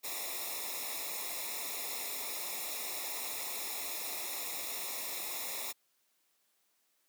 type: noise with comb filter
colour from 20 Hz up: white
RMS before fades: -39 dBFS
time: 0.03-5.73 s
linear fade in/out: 20 ms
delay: 0.65 ms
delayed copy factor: -0.9
effects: white hiss -75 dBFS RMS until 7.08 s + high-pass 200 Hz 12 dB/octave